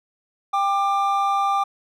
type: tone pair together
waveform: triangle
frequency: 793.6 / 1189 Hz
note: G5 / D6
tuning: +21 / +21 cents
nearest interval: perfect fifth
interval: 700 cents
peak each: -19 dBFS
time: 0.53-1.64 s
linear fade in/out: 10 ms
effects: none